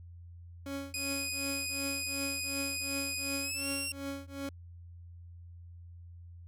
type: tone with tremolo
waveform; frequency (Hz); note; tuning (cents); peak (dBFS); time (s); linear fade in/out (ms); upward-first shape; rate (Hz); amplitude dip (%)
30% pulse; 277.2; C#4; 0; -32; 0.66-4.49; 2; triangle; 2.7; 100
type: tone with pitch glide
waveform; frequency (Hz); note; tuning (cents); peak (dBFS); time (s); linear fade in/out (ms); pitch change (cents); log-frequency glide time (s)
15% pulse; 2489 to 2746; D#7 to F7; 0 to -30; -27; 0.94-3.92; 2; +170; 3.41-3.67
effects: added 86 Hz sine -47 dBFS peak until 6.47 s